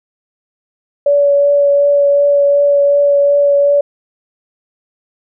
sine tone with vibrato, 570 Hz, C#5, 48 cents sharp, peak -7 dBFS, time 1.06-3.81 s, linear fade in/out 5 ms, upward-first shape triangle, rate 2.7 Hz, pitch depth 13 cents each way, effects none

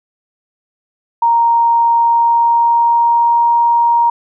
sine tone with pitch glide, 932.3 to 939.3 Hz, A#5 to A#5, 0 to +13 cents, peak -8 dBFS, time 1.22-4.1 s, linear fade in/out 5 ms, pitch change +13 cents, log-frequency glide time 1.98-3.47 s, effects none

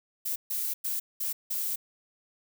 violet noise bursts at uneven times, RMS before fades -31 dBFS, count 5, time 0.25-0.36 / 0.5-0.74 / 0.84-1 / 1.2-1.33 / 1.5-1.76 s, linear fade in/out 10 ms, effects none

